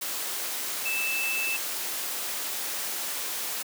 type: tone in noise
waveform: sine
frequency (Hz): 2637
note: E7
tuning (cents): 0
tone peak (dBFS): -27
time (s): 0.85-1.57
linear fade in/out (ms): 10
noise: white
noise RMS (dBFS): -32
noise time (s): 0.01-3.63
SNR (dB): +2
effects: high-pass 300 Hz 12 dB/octave